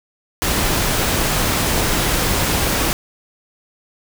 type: noise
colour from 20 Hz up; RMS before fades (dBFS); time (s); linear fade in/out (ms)
pink; -18; 0.42-2.93; 0
effects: none